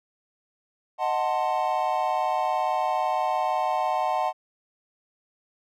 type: chord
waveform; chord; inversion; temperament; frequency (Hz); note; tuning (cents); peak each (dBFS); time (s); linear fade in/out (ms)
triangle; D# diminished seventh; none; equal with one note detuned; 622.3 / 740 / 886.1 / 1046.5; D#5 / F#5 / A5 / C6; 0 / 0 / +12 / 0; -28 / -24 / -26 / -29; 0.98-4.33; 50
effects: none